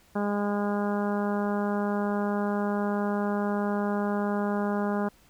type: harmonic tone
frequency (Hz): 204.6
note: G#3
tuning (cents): -26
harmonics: 1 / 2 / 3 / 4 / 5 / 6 / 7 / 8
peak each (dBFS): -27 / -32 / -34 / -35 / -38 / -41 / -40 / -45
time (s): 0.15-5.09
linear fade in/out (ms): 10
effects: pink hiss -60 dBFS RMS until 5.29 s